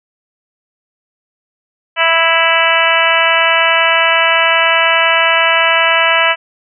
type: harmonic tone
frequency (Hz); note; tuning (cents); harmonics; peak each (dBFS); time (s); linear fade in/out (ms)
329.6; E4; 0; 2 / 3 / 4 / 5 / 6 / 7 / 8 / 9; -17 / -17 / -17 / -17 / -17 / -17 / -17 / -17; 1.96-6.36; 50
effects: none